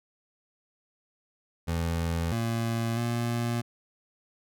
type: tone with pitch steps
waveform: 25% pulse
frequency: 83.5 / 115.1 / 118.3 Hz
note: E2 / A#2 / A#2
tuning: +23 / -22 / +26 cents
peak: -23 dBFS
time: 1.67-3.62 s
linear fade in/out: 20 ms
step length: 650 ms
effects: none